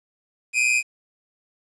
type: tone pair together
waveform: 45% pulse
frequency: 2391 / 2513 Hz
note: D7 / D#7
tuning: +30 / +17 cents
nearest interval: minor second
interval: 87 cents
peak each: -21 / -20 dBFS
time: 0.53-0.83 s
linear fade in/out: 50 ms
effects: resampled to 22050 Hz + 9-bit